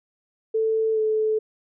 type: tone with pitch glide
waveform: sine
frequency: 442.5 to 434.4 Hz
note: A4 to A4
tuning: +10 to -22 cents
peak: -19 dBFS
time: 0.54-1.39 s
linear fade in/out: 10 ms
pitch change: -32 cents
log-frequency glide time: 0.93-0.99 s
effects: none